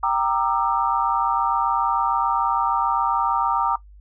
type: chord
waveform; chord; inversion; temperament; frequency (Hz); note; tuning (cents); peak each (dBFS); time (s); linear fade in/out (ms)
sine; E half-diminished seventh; first; equal with one note detuned; 784 / 932.3 / 1191.7 / 1318.5; G5 / Bb5 / D6 / E6; 0 / 0 / +25 / 0; -25 / -22 / -22 / -28; 0.03-3.76; 5
effects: noise-tail reverb RT60 0.1 s tail -18 dB re dry + added 50 Hz sine -43 dBFS peak until 4 s